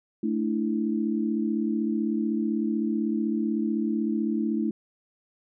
sine chord, A suspended fourth, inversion none, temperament equal, 220 / 293.7 / 329.6 Hz, A3 / D4 / E4, 0 / 0 / 0 cents, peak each -26 / -30 / -29 dBFS, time 0.23-4.71 s, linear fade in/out 5 ms, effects none

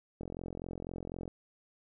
click train, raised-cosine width 2 ms, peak -27 dBFS, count 48, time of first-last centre 0.21-1.278 s, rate 44 Hz, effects none

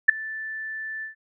sine tone with ADSR envelope, 1760 Hz, A6, in tune, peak -6 dBFS, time 0.08-1.15 s, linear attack 13 ms, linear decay 6 ms, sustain -24 dB, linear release 120 ms, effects none

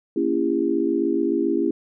sine chord, A# diminished seventh, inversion none, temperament just, 233.1 / 279.7 / 335.6 / 402.8 Hz, A#3 / C#4 / E4 / G4, 0 / +16 / +31 / +47 cents, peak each -28 / -24 / -22 / -25 dBFS, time 0.16-1.71 s, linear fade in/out 5 ms, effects none

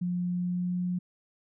sine tone with pitch glide, 177.7 to 179.25 Hz, F3 to F3, +30 to +45 cents, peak -27 dBFS, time 0.01-0.99 s, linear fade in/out 10 ms, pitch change +15 cents, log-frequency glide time 0.28-0.79 s, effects none

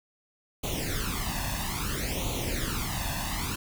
pink noise with flanger, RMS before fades -31 dBFS, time 0.63-3.56 s, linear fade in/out 10 ms, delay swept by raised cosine 0.29 to 1.14 ms, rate 0.6 Hz, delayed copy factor +0.8, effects none

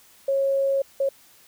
sine tone bursts at uneven times, 547 Hz, C#5, 23 cents flat, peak -19 dBFS, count 2, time 0.28-0.82 / 1-1.09 s, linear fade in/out 5 ms, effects white hiss -54 dBFS RMS until 1.47 s

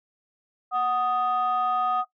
sine tone pair together, 740 / 1244.5 Hz, F#5 / D#6, 0 / 0 cents, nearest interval major sixth, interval 900 cents, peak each -23 / -23 dBFS, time 0.71-2.05 s, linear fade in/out 50 ms, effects noise-tail reverb RT60 0.1 s tail -17 dB re dry + tanh soft clip ceiling -17 dBFS

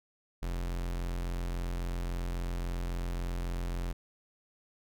45% pulse tone, 43.65 Hz, F1, in tune, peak -32 dBFS, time 0.42-3.93 s, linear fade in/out 10 ms, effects none

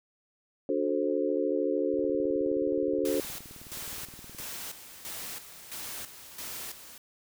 sine chord, D dominant seventh, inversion none, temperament just, 293.7 / 367.1 / 440.5 / 528.6 Hz, D4 / F#4 / A4 / C5, 0 / -14 / +2 / +18 cents, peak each -31 dBFS, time 0.69-3.2 s, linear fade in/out 2 ms
click train, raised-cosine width 3 ms, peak -36 dBFS, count 48, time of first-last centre 1.94-4.401 s, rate 19.1 Hz
white noise with tremolo, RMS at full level -39 dBFS, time 3.05-6.98 s, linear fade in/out 2 ms, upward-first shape square, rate 1.5 Hz, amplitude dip 65%
effects none

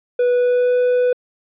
triangle tone with pitch glide, 490.9 to 495.7 Hz, B4 to B4, -10 to +6 cents, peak -11 dBFS, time 0.19-1.13 s, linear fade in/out 5 ms, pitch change +16 cents, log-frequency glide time 0.32-0.77 s, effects resampled to 8000 Hz

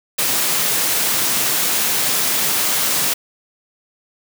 white high-pass noise, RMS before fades -18 dBFS, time 0.18-3.14 s, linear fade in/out 10 ms, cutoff 110 Hz, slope 48 dB/octave, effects none

